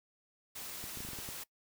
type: noise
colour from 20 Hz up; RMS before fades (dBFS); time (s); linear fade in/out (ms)
white; -44; 0.55-1.44; 10
type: clicks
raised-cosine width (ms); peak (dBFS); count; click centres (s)
3; -34; 8; 0.84 / 0.973 / 1.005 / 1.05 / 1.088 / 1.133 / 1.188 / 1.289
effects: noise-tail reverb RT60 0.1 s tail -21 dB re dry